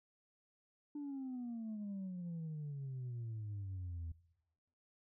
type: exponential sweep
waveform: sine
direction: down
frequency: 296.6 to 80.6 Hz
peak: -39 dBFS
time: 0.95-4.12 s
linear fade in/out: 5 ms
effects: noise-tail reverb RT60 0.9 s tail -20 dB re dry + tanh soft clip ceiling -39 dBFS